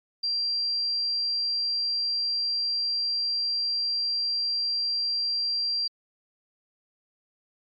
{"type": "tone", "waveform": "sine", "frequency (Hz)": 4735, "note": "D8", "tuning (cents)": 13, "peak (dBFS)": -24, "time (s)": [0.23, 5.88], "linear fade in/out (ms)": 10, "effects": ["MP3 64 kbps"]}